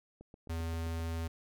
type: click train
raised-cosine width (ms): 2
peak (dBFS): -38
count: 7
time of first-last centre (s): 0.21-0.998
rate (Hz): 7.61
type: tone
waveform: square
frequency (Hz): 82.41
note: E2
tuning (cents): 0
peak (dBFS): -35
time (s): 0.49-1.28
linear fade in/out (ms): 10
effects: none